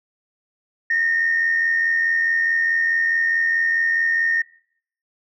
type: tone pair together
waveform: sine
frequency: 1834 / 1918.7 Hz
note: A#6 / A#6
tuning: -29 / +49 cents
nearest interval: minor second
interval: 78 cents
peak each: -16 / -25 dBFS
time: 0.9-4.42 s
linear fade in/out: 5 ms
effects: noise-tail reverb RT60 0.7 s tail -26 dB re dry + tanh soft clip ceiling -11 dBFS